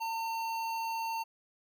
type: tone with notch filter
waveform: square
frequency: 907 Hz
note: A#5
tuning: 48 cents flat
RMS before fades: -35 dBFS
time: 0-1.24 s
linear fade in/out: 20 ms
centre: 8700 Hz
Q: 1.2
effects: none